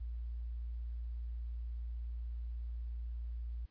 sine tone, 58.27 Hz, A#1, in tune, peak -38 dBFS, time 0-3.66 s, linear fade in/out 10 ms, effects pink hiss -75 dBFS RMS until 3.7 s + resampled to 11025 Hz

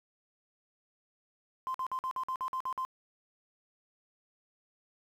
triangle tone bursts, 1039 Hz, C6, 12 cents flat, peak -28 dBFS, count 10, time 1.67-2.85 s, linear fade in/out 0 ms, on 73 ms, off 50 ms, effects tanh soft clip ceiling -29 dBFS + 10-bit

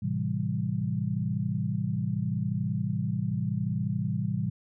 sine chord, A minor seventh, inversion none, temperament equal, 110 / 130.81 / 164.81 / 196 Hz, A2 / C3 / E3 / G3, 0 / 0 / 0 / 0 cents, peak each -32 dBFS, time 0.02-4.5 s, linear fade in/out 10 ms, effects none

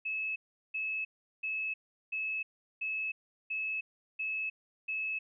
sine tone bursts, 2593 Hz, E7, 29 cents flat, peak -32 dBFS, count 8, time 0.05-5.19 s, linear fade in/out 10 ms, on 310 ms, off 380 ms, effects none

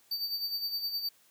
square tone with tremolo, 4609 Hz, D8, 33 cents flat, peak -30 dBFS, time 0.11-1.09 s, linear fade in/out 5 ms, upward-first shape sine, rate 9.7 Hz, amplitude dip 60%, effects white hiss -64 dBFS RMS until 1.3 s + high-pass 80 Hz 12 dB/octave

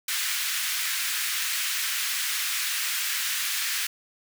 pink high-pass noise, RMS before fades -28 dBFS, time 0.08-3.87 s, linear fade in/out 5 ms, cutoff 1600 Hz, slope 24 dB/octave, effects none

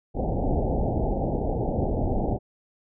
pink low-pass noise, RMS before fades -25 dBFS, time 0.14-2.39 s, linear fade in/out 50 ms, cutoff 830 Hz, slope 96 dB/octave, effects none

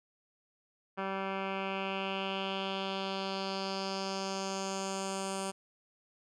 10% pulse tone with low-pass filter sweep, 193.2 Hz, G3, 25 cents flat, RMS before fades -36 dBFS, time 0.97-5.52 s, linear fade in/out 20 ms, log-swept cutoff 1900 to 8800 Hz, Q 3.1, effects none

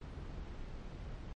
brown noise, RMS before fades -45 dBFS, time 0.01-1.33 s, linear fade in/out 5 ms, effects low-pass 5000 Hz 12 dB/octave + MP3 48 kbps

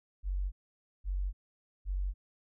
sine tone bursts, 47.01 Hz, F#1, 28 cents sharp, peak -30 dBFS, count 3, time 0.23-2.14 s, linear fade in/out 50 ms, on 290 ms, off 520 ms, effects none

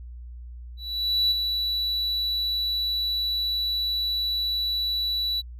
triangle tone with ADSR envelope, 3943 Hz, B7, 4 cents flat, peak -16 dBFS, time 0.77-5.42 s, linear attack 540 ms, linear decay 18 ms, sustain -6 dB, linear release 28 ms, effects tanh soft clip ceiling -12 dBFS + added 60 Hz sine -37 dBFS peak until 5.59 s

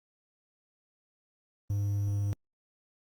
triangle tone with quantisation, 101.3 Hz, G#2, 43 cents flat, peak -25 dBFS, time 1.7-2.33 s, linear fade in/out 0 ms, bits 9, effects Opus 24 kbps

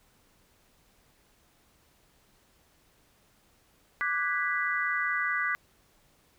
sine chord, G# half-diminished seventh, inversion second, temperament equal with one note detuned, 1174.7 / 1480 / 1645 / 1975.5 Hz, D6 / F#6 / G#6 / B6, 0 / 0 / -17 / 0 cents, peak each -33 / -32 / -34 / -30 dBFS, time 4.01-5.55 s, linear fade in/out 0 ms, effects pink hiss -65 dBFS RMS until 6.38 s

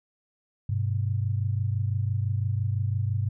sine tone pair together, 99.8 / 125.74 Hz, G2 / B2, +32 / +32 cents, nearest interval major third, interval 400 cents, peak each -25 / -29 dBFS, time 0.69-3.29 s, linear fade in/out 5 ms, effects none

